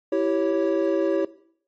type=chord; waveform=triangle; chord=C# diminished; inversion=first; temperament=equal with one note detuned; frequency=329.6 / 389.1 / 554.4 Hz; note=E4 / G4 / C#5; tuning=0 / -13 / 0 cents; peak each=-22 dBFS; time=0.12-1.25 s; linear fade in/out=5 ms; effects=noise-tail reverb RT60 0.6 s tail -18 dB re dry + MP3 32 kbps